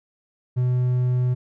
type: tone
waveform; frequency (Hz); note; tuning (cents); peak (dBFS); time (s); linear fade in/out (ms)
triangle; 125.1; B2; +23; -16; 0.56-1.35; 20
effects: none